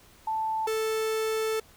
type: tone pair in turn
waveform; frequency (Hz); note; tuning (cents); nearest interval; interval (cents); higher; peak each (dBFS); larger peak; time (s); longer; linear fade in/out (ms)
sine / 45% pulse; 880 / 440; A5 / A4; 0 / 0; octave; 1200; first; -26; neither; 0.27-0.67 / 0.67-1.6; second; 5
effects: pink hiss -56 dBFS RMS until 1.76 s